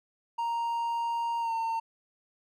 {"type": "tone with pitch glide", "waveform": "triangle", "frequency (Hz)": [932.3, 908.4], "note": ["A#5", "A#5"], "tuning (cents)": [0, -45], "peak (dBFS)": -26, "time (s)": [0.38, 1.8], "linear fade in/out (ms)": 10, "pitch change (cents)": -45, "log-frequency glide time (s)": [1.4, 1.53], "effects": []}